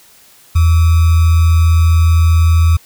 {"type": "tone with sample-and-hold", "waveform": "sine", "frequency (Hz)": 82.41, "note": "E2", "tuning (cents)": 0, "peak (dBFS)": -6, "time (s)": [0.55, 2.77], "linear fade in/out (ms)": 10, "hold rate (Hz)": 1225, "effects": ["white hiss -45 dBFS RMS until 2.85 s"]}